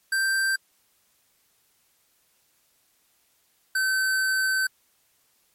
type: tone pair in turn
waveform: square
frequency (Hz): 1568 / 1536.6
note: G6 / G6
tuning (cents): 0 / -35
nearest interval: unison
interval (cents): 35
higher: first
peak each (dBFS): -22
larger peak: neither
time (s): 0.12-0.56 / 3.75-4.67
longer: second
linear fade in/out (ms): 5
effects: white hiss -66 dBFS RMS until 5.54 s + MP3 64 kbps